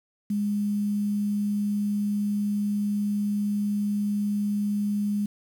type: tone with quantisation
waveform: sine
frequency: 205.6 Hz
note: G#3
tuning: 17 cents flat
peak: -23 dBFS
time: 0.3-5.26 s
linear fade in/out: 5 ms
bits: 8
effects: none